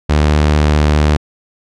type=tone with vibrato; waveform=sawtooth; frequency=75.1 Hz; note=D2; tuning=39 cents sharp; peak=-5 dBFS; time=0.09-1.17 s; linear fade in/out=10 ms; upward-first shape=triangle; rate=15 Hz; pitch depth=19 cents each way; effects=low-pass 6000 Hz 12 dB/octave